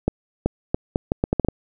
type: accelerating click train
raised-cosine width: 2 ms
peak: -5 dBFS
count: 10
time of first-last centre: 0.08-1.486 s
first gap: 380 ms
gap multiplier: 0.75
effects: none